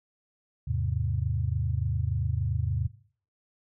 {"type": "chord", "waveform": "sine", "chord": "E augmented", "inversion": "none", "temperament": "equal with one note detuned", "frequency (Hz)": [80.48, 103.83, 130.81], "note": ["E2", "G#2", "B#2"], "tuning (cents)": [-41, 0, 0], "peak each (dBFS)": -30, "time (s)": [0.67, 2.88], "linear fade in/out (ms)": 10, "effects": ["noise-tail reverb RT60 0.5 s tail -19 dB re dry"]}